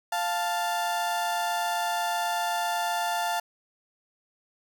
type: tone pair together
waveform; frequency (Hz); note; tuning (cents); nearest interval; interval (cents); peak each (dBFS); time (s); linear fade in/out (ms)
35% pulse; 698.5 / 880.1; F5 / A5; 0 / 0; major third; 400; -27; 0.12-3.4; 5
effects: none